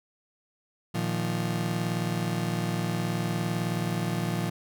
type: chord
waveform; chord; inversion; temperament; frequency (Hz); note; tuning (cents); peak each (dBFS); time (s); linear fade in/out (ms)
35% pulse; Bb suspended fourth; none; just; 116.54 / 155.39 / 174.81; Bb2 / Eb3 / F3; 0 / -2 / +2; -30 / -32 / -28; 0.94-4.5; 10
effects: none